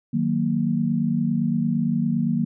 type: chord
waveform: sine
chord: D# minor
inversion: none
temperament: equal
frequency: 155.56 / 185 / 233.1 Hz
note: D#3 / F#3 / A#3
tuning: 0 / 0 / 0 cents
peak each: -25 / -25 / -22 dBFS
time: 0.13-2.45 s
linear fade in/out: 10 ms
effects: none